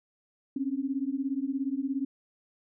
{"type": "beating tone pair", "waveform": "sine", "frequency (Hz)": [263.3, 280.3], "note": ["C4", "C#4"], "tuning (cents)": [11, 19], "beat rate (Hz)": 17, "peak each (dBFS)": -31, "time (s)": [0.56, 2.05], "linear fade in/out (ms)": 5, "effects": []}